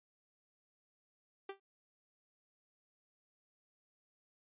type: tone with exponential decay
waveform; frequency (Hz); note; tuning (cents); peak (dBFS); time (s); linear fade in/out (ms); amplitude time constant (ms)
sawtooth; 392; G4; 0; -35; 1.49-1.6; 5; 22
effects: resampled to 8000 Hz